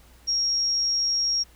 sine tone, 5588 Hz, F8, in tune, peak -21 dBFS, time 0.27-1.44 s, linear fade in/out 20 ms, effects added 60 Hz sine -52 dBFS peak until 1.55 s + pink hiss -56 dBFS RMS until 1.55 s

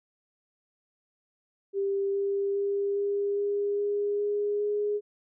sine tone with pitch steps, 395.2 / 397.9 / 400.7 / 403.5 / 406.3 / 409.1 / 412 / 414.8 Hz, G4 / G4 / G4 / G#4 / G#4 / G#4 / G#4 / G#4, +14 / +26 / +38 / -50 / -38 / -26 / -14 / -2 cents, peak -25 dBFS, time 1.73-5.01 s, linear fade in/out 50 ms, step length 410 ms, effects none

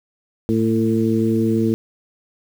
harmonic tone with a mistuned harmonic, 112.1 Hz, A2, 33 cents sharp, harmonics 1 / 2 / 3 / 4, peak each -23 / -18 / -20 / -24 dBFS, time 0.49-1.74 s, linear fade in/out 0 ms, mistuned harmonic 1, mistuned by -26 cents, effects 7-bit

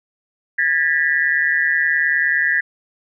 sine tone cluster, 1642 / 1781 / 1951 Hz, G#6 / A6 / B6, -20 / +21 / -22 cents, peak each -19 dBFS, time 0.58-2.61 s, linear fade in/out 10 ms, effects none

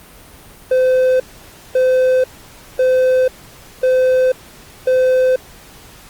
triangle tone bursts, 513 Hz, C5, 34 cents flat, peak -8 dBFS, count 5, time 0.71-5.36 s, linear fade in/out 5 ms, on 490 ms, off 550 ms, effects pink hiss -41 dBFS RMS until 6.09 s + Opus 32 kbps

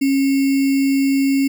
sine tone with sample-and-hold, 273.1 Hz, C#4, 26 cents flat, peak -13 dBFS, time 0.01-1.48 s, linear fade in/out 10 ms, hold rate 2450 Hz, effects none

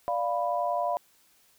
sine chord, B diminished, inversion first, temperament equal, 587.3 / 698.5 / 987.8 Hz, D5 / F5 / B5, 0 / 0 / 0 cents, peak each -31 / -28 / -31 dBFS, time 0.08-0.97 s, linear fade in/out 0 ms, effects white hiss -63 dBFS RMS until 1.58 s

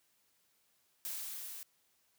blue noise with level ramp, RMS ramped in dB -40 to -47 dBFS, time 1.05-1.63 s, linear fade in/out 0 ms, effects white hiss -74 dBFS RMS until 2.18 s + high-pass 60 Hz 12 dB/octave

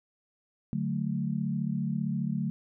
sine chord, D major, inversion none, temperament equal, 146.83 / 185 / 220 Hz, D3 / F#3 / A3, 0 / 0 / 0 cents, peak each -32 dBFS, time 0.73-2.5 s, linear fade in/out 0 ms, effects none

